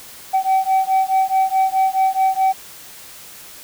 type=beating tone pair; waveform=sine; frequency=762 / 766.7 Hz; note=G5 / G5; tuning=-49 / -39 cents; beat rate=4.7 Hz; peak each=-15 dBFS; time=0.33-2.53 s; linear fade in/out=20 ms; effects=tanh soft clip ceiling -11 dBFS + white hiss -39 dBFS RMS until 3.63 s